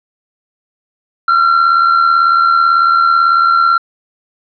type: tone with amplitude modulation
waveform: triangle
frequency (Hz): 1366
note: F6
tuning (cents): -39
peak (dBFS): -3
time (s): 1.28-3.78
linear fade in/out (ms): 5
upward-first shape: sine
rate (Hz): 78.1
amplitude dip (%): 55
effects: resampled to 11025 Hz